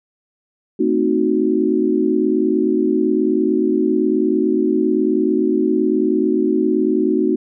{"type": "chord", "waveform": "sine", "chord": "A diminished seventh", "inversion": "none", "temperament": "equal with one note detuned", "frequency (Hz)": [223.8, 261.6, 311.1, 370], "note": ["A3", "C4", "Eb4", "Gb4"], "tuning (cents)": [30, 0, 0, 0], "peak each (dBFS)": [-21, -21, -18, -18], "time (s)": [0.79, 7.36], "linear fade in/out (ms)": 10, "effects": []}